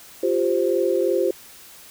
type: chord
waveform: sine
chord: F suspended second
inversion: none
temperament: equal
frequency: 349.2 / 392 / 523.3 Hz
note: F4 / G4 / C5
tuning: 0 / 0 / 0 cents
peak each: -22 dBFS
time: 0.23-1.31 s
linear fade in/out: 5 ms
effects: white hiss -45 dBFS RMS until 1.9 s